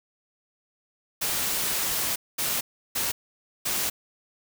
white noise bursts at uneven times, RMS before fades -27 dBFS, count 4, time 1.21-2.16 / 2.38-2.61 / 2.95-3.12 / 3.65-3.9 s, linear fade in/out 10 ms, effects none

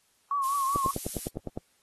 sine tone with vibrato, 1104 Hz, C#6, 7 cents flat, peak -25 dBFS, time 0.31-0.91 s, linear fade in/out 2 ms, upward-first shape triangle, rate 5.1 Hz, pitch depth 81 cents each way
violet noise, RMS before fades -34 dBFS, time 0.43-1.29 s, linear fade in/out 10 ms
click train, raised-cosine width 2 ms, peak -19 dBFS, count 9, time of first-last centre 0.76-1.575 s, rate 9.82 Hz
effects white hiss -68 dBFS RMS until 1.82 s + AAC 32 kbps

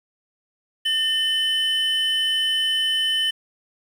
triangle tone pair together, 1800 / 3027 Hz, A6 / F#7, +39 / +39 cents, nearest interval major sixth, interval 900 cents, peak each -26 / -18 dBFS, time 0.85-3.31 s, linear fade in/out 10 ms, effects 8-bit

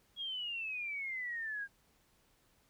sine exponential sweep, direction down, 3322 to 1600 Hz, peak -37 dBFS, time 0.16-1.68 s, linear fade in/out 50 ms, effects pink hiss -71 dBFS RMS until 2.69 s

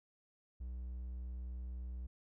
triangle tone, 61.74 Hz, B1, in tune, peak -39 dBFS, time 0.6-2.07 s, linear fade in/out 10 ms, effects none

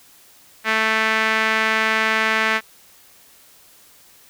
sawtooth tone with band-pass filter, 220 Hz, A3, in tune, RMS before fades -19 dBFS, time 0.64-2.61 s, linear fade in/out 50 ms, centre 1900 Hz, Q 2.1, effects white hiss -50 dBFS RMS until 4.29 s

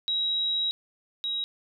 sine tone pair in turn, 3844 / 3825 Hz, B7 / A#7, -48 / +44 cents, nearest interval unison, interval 8 cents, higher first, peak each -24 / -27 dBFS, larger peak first, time 0.08-0.71 / 1.24-1.44 s, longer first, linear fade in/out 0 ms, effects none

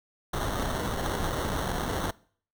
pink noise with sample-and-hold, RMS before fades -30 dBFS, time 0.33-2.11 s, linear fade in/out 5 ms, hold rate 2450 Hz, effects noise-tail reverb RT60 0.5 s tail -22 dB re dry

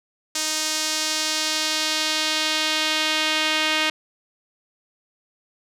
sawtooth tone with band-pass filter sweep, 311.1 Hz, D#4, in tune, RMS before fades -23 dBFS, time 0.35-3.9 s, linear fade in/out 5 ms, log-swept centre 6200 to 2900 Hz, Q 1.4, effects none

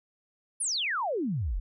sine exponential sweep, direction down, 10548 to 36.14 Hz, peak -27 dBFS, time 0.6-1.6 s, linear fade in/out 10 ms, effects none

